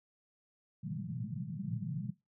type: band-pass noise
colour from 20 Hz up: pink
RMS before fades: -39 dBFS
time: 0.83-2.11 s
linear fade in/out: 10 ms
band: 110 to 210 Hz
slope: 96 dB/octave
effects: noise-tail reverb RT60 0.2 s tail -18 dB re dry